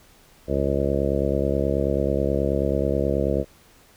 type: harmonic tone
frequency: 69.3 Hz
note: C#2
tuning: in tune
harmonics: 1 / 2 / 3 / 4 / 5 / 6 / 7 / 8 / 9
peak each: -27 / -29 / -29 / -31 / -28 / -31 / -27 / -28 / -30 dBFS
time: 0.47-3.45 s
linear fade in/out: 50 ms
effects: pink hiss -54 dBFS RMS until 3.96 s